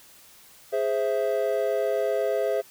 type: chord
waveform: triangle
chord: Ab augmented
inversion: none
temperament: equal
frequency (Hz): 415.3 / 523.3 / 659.3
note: Ab4 / C5 / E5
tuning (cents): 0 / 0 / 0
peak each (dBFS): -25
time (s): 0.72-2.62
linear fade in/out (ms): 20
effects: white hiss -52 dBFS RMS until 2.7 s